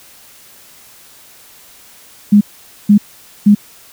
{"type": "tone bursts", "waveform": "sine", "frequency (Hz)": 206, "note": "G#3", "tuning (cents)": -14, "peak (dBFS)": -3, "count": 3, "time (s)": [2.32, 3.55], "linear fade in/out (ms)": 10, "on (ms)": 90, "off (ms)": 480, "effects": ["white hiss -42 dBFS RMS until 3.92 s"]}